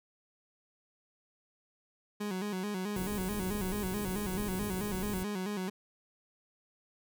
30% pulse tone with vibrato, 196.2 Hz, G3, 2 cents sharp, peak -31 dBFS, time 2.2-5.7 s, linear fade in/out 10 ms, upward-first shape square, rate 4.6 Hz, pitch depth 97 cents each way
pink band-stop noise, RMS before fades -40 dBFS, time 2.96-5.23 s, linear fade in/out 2 ms, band 450 to 7700 Hz, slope 24 dB/octave
effects none

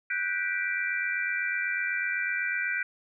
sine chord, G major seventh, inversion third, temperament equal with one note detuned, 1480 / 1568 / 1959.6 / 2349 Hz, F#6 / G6 / B6 / D7, 0 / 0 / -14 / 0 cents, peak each -32 / -33 / -33 / -32 dBFS, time 0.1-2.83 s, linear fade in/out 5 ms, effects none

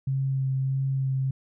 sine tone with vibrato, 134 Hz, C3, 42 cents sharp, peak -23 dBFS, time 0.07-1.31 s, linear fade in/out 5 ms, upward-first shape sine, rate 1.6 Hz, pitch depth 14 cents each way, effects none

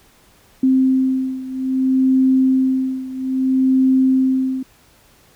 sine beating tone pair, 261.6 / 262.21 Hz, C4 / C4, 0 / +4 cents, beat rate 0.61 Hz, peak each -15 / -18 dBFS, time 0.63-4.63 s, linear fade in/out 5 ms, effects pink hiss -52 dBFS RMS until 5.35 s

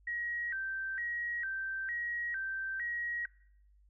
sine tone with vibrato, 1721 Hz, A6, 39 cents flat, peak -34 dBFS, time 0.07-3.26 s, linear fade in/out 5 ms, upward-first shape square, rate 1.1 Hz, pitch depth 170 cents each way, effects noise-tail reverb RT60 0.7 s tail -23 dB re dry + added 50 Hz sine -61 dBFS peak until 3.89 s

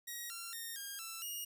5% pulse tone with pitch steps, 1894 / 1371 / 1841 / 1617 / 1334 / 2863 Hz, A#6 / F6 / A#6 / G#6 / E6 / F7, +27 / -32 / -22 / -47 / +20 / +42 cents, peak -32 dBFS, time 0.07-1.45 s, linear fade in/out 10 ms, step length 230 ms, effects 11-bit

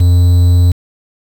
triangle tone with quantisation, 88.3 Hz, F2, 20 cents sharp, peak -3 dBFS, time 0-0.72 s, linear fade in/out 5 ms, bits 5, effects none

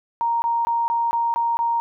sine tone bursts, 932.3 Hz, A#5, in tune, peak -18 dBFS, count 7, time 0.21-1.8 s, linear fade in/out 0 ms, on 210 ms, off 20 ms, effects none

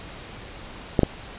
clicks, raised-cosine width 2 ms, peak -3 dBFS, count 2, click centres 0.992 / 1.033 s, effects pink hiss -40 dBFS RMS until 1.38 s + resampled to 8000 Hz

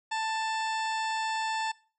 harmonic tone, 884 Hz, A5, 8 cents sharp, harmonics 1 / 2 / 3 / 4 / 5 / 6 / 8 / 9, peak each -30 / -36 / -40 / -42 / -44 / -46 / -48 / -49 dBFS, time 0.11-1.72 s, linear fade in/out 10 ms, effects noise-tail reverb RT60 0.4 s tail -22 dB re dry

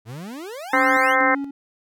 40% pulse exponential sweep, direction up, 103.83 to 3520 Hz, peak -31 dBFS, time 0.05-1.16 s, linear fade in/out 50 ms
harmonic tone, 260.9 Hz, C4, 5 cents flat, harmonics 2 / 3 / 4 / 5 / 6 / 7 / 8, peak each -23 / -23 / -23 / -23 / -23 / -23 / -23 dBFS, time 0.73-1.35 s, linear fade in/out 5 ms
triangle tone with tremolo, 278.8 Hz, C#4, 10 cents sharp, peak -22 dBFS, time 0.73-1.51 s, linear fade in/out 5 ms, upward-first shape square, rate 2.1 Hz, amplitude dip 55%
effects none

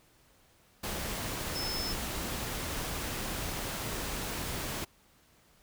sine tone in noise, 5240 Hz, E8, 11 cents flat, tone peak -35 dBFS, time 1.55-1.93 s, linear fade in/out 10 ms, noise pink, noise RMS -36 dBFS, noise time 0.83-4.85 s, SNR -2 dB, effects pink hiss -64 dBFS RMS until 5.62 s

